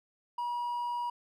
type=tone with hard clipping; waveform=triangle; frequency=962 Hz; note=B5; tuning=46 cents flat; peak=-32 dBFS; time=0.38-1.1 s; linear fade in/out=5 ms; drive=5 dB; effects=none